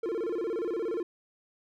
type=tone with vibrato; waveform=triangle; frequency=398.4 Hz; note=G4; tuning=28 cents sharp; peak=-27 dBFS; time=0.03-1.03 s; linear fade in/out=5 ms; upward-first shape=square; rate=17 Hz; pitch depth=230 cents each way; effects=none